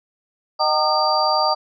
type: tone cluster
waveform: sine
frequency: 617 / 766 / 916 / 1214 / 4685 Hz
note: D#5 / G5 / A#5 / D#6 / D8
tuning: -15 / -40 / -31 / -43 / -5 cents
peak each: -22 dBFS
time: 0.59-1.55 s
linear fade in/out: 20 ms
effects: none

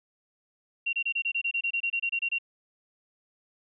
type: tone bursts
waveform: sine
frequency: 2753 Hz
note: F7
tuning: 25 cents flat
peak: -25 dBFS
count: 16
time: 0.86-2.386 s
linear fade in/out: 10 ms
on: 71 ms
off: 26 ms
effects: none

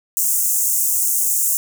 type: high-pass noise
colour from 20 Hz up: pink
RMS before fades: -18 dBFS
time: 0.17-1.57 s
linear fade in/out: 0 ms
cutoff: 6700 Hz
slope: 48 dB/octave
effects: none

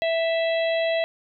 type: harmonic tone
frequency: 659 Hz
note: E5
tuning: 1 cent flat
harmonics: 1 / 3 / 4 / 5 / 6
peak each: -21 / -31 / -33 / -35 / -37 dBFS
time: 0.02-1.04 s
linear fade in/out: 0 ms
effects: none

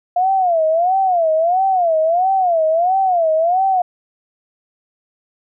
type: tone with vibrato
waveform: sine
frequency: 698.5 Hz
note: F5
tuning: in tune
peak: -12 dBFS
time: 0.16-3.82 s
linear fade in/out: 5 ms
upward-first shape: sine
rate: 1.5 Hz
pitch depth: 180 cents each way
effects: none

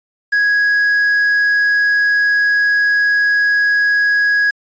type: tone with quantisation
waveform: triangle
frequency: 1661.2 Hz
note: G#6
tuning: in tune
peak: -9 dBFS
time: 0.32-4.51 s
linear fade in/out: 10 ms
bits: 6
effects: resampled to 16000 Hz

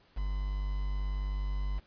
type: tone with quantisation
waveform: triangle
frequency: 49.33 Hz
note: G1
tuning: 12 cents sharp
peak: -28 dBFS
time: 0.16-1.8 s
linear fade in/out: 20 ms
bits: 8
effects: pink hiss -64 dBFS RMS until 1.86 s + resampled to 11025 Hz

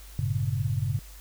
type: chord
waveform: sine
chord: G diminished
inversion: none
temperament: equal with one note detuned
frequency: 98 / 115 / 138.59 Hz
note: G2 / Bb2 / Db3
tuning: 0 / -23 / 0 cents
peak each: -29 / -29 / -29 dBFS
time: 0.19-0.99 s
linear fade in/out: 0 ms
effects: added 50 Hz sine -44 dBFS peak until 1.2 s + white hiss -51 dBFS RMS until 1.2 s

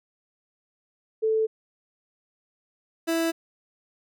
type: tone pair in turn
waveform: sine / 30% pulse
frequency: 440 / 329.6 Hz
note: A4 / E4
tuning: 0 / 0 cents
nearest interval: perfect fourth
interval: 500 cents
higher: first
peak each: -20 dBFS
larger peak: neither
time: 1.22-1.47 / 3.07-3.32 s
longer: neither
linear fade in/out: 20 ms
effects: none

